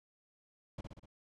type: noise with echo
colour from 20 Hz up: brown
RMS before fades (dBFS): -41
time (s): 0.78-0.81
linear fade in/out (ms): 5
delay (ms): 62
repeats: 4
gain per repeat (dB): -4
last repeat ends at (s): 1.058
effects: low-pass 7000 Hz 12 dB/octave